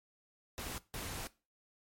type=noise bursts at uneven times; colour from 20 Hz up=pink; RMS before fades=-42 dBFS; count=2; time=0.58-0.78 / 0.94-1.27 s; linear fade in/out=0 ms; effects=noise-tail reverb RT60 0.3 s tail -19 dB re dry + MP3 64 kbps